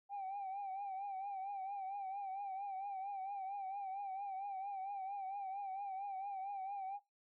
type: tone with vibrato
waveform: sine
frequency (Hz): 784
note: G5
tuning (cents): 0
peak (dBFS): -39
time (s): 0.09-7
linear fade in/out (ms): 50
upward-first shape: triangle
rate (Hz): 4.4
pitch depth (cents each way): 81
effects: noise-tail reverb RT60 0.2 s tail -20 dB re dry + tanh soft clip ceiling -38 dBFS